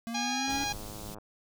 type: exponential sweep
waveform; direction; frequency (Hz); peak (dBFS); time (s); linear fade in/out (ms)
square; up; 228 to 284.9; -35; 0.07-0.64; 0
type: harmonic tone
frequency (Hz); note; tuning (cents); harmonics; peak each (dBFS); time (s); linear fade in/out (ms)
820; G#5; -22; 1 / 2 / 3 / 4 / 5 / 6 / 7 / 8; -34 / -40 / -38 / -41 / -38 / -43 / -40 / -42; 0.14-0.73; 10
type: click train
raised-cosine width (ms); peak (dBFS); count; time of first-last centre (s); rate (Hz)
1; -32; 75; 0.48-1.185; 105
type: band-stop noise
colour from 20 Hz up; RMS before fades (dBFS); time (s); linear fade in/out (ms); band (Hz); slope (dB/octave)
pink; -43; 0.49-1.15; 10; 260 to 3900; 12
effects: none